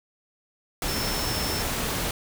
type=tone in noise; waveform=sine; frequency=5340 Hz; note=E8; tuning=22 cents sharp; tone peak=-32 dBFS; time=0.88-1.62 s; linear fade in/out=2 ms; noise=pink; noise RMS=-28 dBFS; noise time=0.82-2.11 s; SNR=-7 dB; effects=none